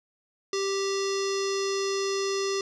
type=tone with low-pass filter; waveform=square; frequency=392 Hz; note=G4; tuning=in tune; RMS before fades=-28 dBFS; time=0.53-2.61 s; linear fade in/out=2 ms; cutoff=5500 Hz; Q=4.9; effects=none